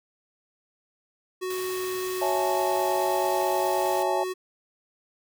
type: tone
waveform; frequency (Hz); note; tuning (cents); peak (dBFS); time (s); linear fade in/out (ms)
square; 370; F#4; 0; -29; 1.41-4.34; 20
type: noise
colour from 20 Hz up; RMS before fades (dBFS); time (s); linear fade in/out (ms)
white; -39; 1.5-4.03; 5
type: chord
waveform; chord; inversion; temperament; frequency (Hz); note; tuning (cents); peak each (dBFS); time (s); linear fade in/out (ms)
sine; A major seventh; first; equal; 554.4 / 659.3 / 830.6 / 880; C#5 / E5 / G#5 / A5; 0 / 0 / 0 / 0; -29; 2.21-4.24; 10
effects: none